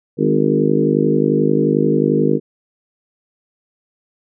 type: harmonic tone with a mistuned harmonic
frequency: 51.3 Hz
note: G#1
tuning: 21 cents flat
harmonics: 3 / 4 / 5 / 6 / 7 / 8 / 9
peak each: -20 / -20 / -20 / -20 / -20 / -20 / -20 dBFS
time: 0.17-2.4 s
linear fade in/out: 50 ms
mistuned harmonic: 5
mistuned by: +25 cents
effects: none